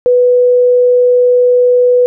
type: tone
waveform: sine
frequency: 493.9 Hz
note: B4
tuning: in tune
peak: -5 dBFS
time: 0.06-2.06 s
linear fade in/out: 0 ms
effects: none